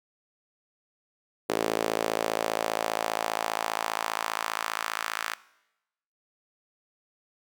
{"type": "tone with high-pass filter sweep", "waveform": "sawtooth", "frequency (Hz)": 55, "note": "A1", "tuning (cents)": 0, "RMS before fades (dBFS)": -30, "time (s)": [1.49, 5.34], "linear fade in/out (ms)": 5, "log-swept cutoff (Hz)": [410, 1400], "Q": 1.9, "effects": ["noise-tail reverb RT60 0.9 s tail -20 dB re dry"]}